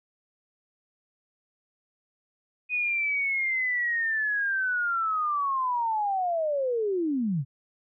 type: linear sweep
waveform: sine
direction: down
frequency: 2497 to 122.8 Hz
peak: -24 dBFS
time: 2.69-7.45 s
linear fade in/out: 50 ms
effects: none